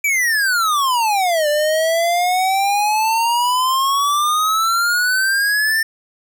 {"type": "exponential two-way sweep", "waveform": "square", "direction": "down then up", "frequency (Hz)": [2349, 587.3, 1805], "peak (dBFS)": -15, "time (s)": [0.04, 5.83], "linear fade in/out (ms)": 5, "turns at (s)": 1.48, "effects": []}